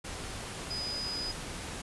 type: tone in noise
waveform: sine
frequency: 4978 Hz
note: D#8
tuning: in tune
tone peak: -34 dBFS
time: 0.7-1.32 s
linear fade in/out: 10 ms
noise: pink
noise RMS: -40 dBFS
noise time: 0.04-1.82 s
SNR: +3 dB
effects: resampled to 24000 Hz